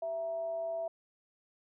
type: tone with frequency modulation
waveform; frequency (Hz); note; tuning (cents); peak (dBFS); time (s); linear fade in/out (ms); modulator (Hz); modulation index
sine; 663; E5; +10; -33; 0.02-0.88; 5; 276; 0.22
effects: none